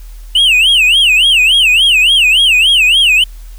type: tone with vibrato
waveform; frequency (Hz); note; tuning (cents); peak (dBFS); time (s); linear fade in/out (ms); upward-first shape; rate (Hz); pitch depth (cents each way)
triangle; 2849; F7; +34; -4; 0.35-3.24; 5; sine; 3.5; 250
effects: added 40 Hz sine -27 dBFS peak until 3.58 s + white hiss -45 dBFS RMS until 3.58 s